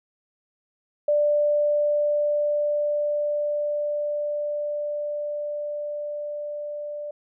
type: tone with level ramp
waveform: sine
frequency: 590 Hz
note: D5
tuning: 8 cents sharp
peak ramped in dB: -17 to -30 dBFS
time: 1.08-7.11 s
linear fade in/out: 5 ms
effects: none